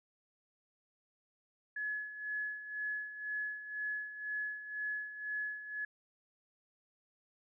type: tone with tremolo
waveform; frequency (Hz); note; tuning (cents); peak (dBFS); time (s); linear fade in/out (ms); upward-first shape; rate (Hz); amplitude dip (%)
sine; 1700; G#6; +40; -34; 1.76-5.85; 5; sine; 2; 70
effects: none